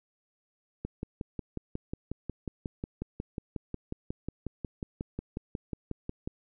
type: click train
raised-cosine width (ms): 3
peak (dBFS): -21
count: 31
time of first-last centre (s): 0.85-6.275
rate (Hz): 5.53
effects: none